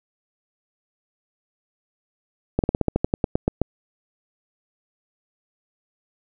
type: slowing click train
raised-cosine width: 2 ms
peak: -5 dBFS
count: 13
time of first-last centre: 2.59-3.616 s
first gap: 48 ms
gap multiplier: 1.1
effects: none